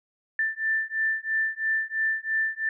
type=beating tone pair; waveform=sine; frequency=1772 / 1775 Hz; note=A6 / A6; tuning=+12 / +15 cents; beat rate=3 Hz; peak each=-27 dBFS; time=0.39-2.69 s; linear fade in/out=2 ms; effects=none